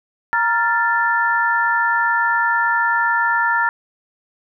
sine tone cluster, 935 / 1386 / 1762 Hz, A#5 / F6 / A6, +5 / -14 / +2 cents, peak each -19 dBFS, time 0.33-3.69 s, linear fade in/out 0 ms, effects none

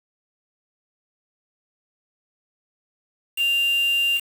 sine tone with quantisation, 2790 Hz, F7, 2 cents flat, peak -18 dBFS, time 3.36-4.21 s, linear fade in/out 50 ms, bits 5, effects none

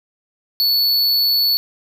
square tone, 4435 Hz, C#8, in tune, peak -14 dBFS, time 0.6-1.57 s, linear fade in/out 0 ms, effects none

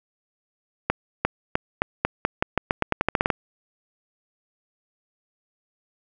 accelerating click train, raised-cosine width 0.5 ms, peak -4 dBFS, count 17, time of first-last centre 0.9-3.302 s, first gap 350 ms, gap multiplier 0.87, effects none

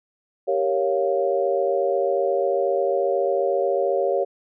sine chord, G half-diminished seventh, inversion none, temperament equal, 392 / 466.2 / 554.4 / 698.5 Hz, G4 / Bb4 / Db5 / F5, 0 / 0 / 0 / 0 cents, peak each -24 / -26 / -22 / -27 dBFS, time 0.47-4.25 s, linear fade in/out 20 ms, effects none

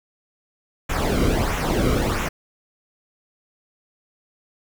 brown noise with flanger, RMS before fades -21 dBFS, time 0.89-2.29 s, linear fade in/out 10 ms, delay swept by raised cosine 0.21 to 1.17 ms, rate 1.5 Hz, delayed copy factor -0.65, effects none

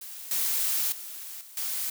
blue noise with level steps, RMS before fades -41 / -27 / -40 / -48 / -31 dBFS, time 0.01-1.9 s, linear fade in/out 5 ms, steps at 0.31 / 0.92 / 1.41 / 1.57 s, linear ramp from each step 2 ms, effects none

